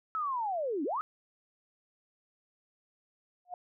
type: linear two-way sweep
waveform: sine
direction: down then up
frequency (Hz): 1318 to 262.4 to 1318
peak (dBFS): -30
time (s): 0.15-1.01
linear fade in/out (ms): 0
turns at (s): 0.84
type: tone with exponential growth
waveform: sine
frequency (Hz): 718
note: F5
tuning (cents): +48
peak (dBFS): -33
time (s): 3.45-3.54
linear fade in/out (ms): 2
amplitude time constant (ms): 18
effects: none